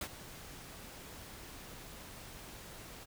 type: noise with ADSR envelope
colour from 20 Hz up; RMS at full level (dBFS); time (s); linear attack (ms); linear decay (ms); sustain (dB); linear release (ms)
pink; -37; 0.01-3.06; 4; 63; -13; 30
effects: none